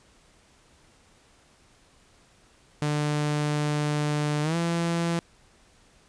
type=tone with pitch glide; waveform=sawtooth; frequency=148.8 to 168.96 Hz; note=D3 to E3; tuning=+23 to +43 cents; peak=-20 dBFS; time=2.82-5.19 s; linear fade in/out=0 ms; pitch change=+220 cents; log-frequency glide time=4.42-4.56 s; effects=pink hiss -59 dBFS RMS until 6.08 s + resampled to 22050 Hz